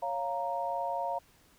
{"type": "chord", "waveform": "sine", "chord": "Bb minor", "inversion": "first", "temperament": "equal", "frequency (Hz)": [554.4, 698.5, 932.3], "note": ["Db5", "F5", "Bb5"], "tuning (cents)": [0, 0, 0], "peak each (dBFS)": [-37, -34, -34], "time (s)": [0.02, 1.19], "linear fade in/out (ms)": 10, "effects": ["pink hiss -63 dBFS RMS until 1.58 s"]}